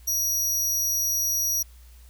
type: tone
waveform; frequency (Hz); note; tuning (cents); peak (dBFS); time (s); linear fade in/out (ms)
sawtooth; 5770; F#8; -44; -20; 0.07-1.63; 10
effects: added 60 Hz sine -46 dBFS peak until 2.09 s + white hiss -58 dBFS RMS until 2.09 s